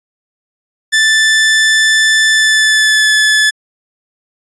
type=tone with pitch glide; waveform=sawtooth; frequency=1760 to 1727.8 Hz; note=A6 to A6; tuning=0 to -32 cents; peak=-4 dBFS; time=0.92-3.51 s; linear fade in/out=20 ms; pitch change=-32 cents; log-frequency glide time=2.31-3.12 s; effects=resampled to 22050 Hz